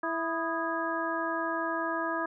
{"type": "harmonic tone with a mistuned harmonic", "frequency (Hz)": 329.6, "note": "E4", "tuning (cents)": 0, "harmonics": [1, 2, 3, 4, 5], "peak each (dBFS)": [-35, -35, -35, -35, -35], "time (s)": [0.03, 2.26], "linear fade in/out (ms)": 5, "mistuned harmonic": 4, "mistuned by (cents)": -100, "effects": []}